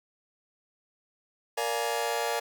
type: chord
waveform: sawtooth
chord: Bb dominant seventh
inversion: none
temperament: just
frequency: 466.2 / 582.7 / 699.2 / 839.1 Hz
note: Bb4 / D5 / F5 / Ab5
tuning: 0 / -14 / +2 / +18 cents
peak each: -28 / -30 / -30 / -29 dBFS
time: 1.57-2.4 s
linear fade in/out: 10 ms
effects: none